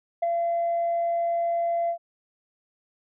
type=tone with ADSR envelope; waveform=sine; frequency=682 Hz; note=F5; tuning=41 cents flat; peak=-17 dBFS; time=0.22-1.98 s; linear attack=11 ms; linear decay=15 ms; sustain=-4 dB; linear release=89 ms; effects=tanh soft clip ceiling -19 dBFS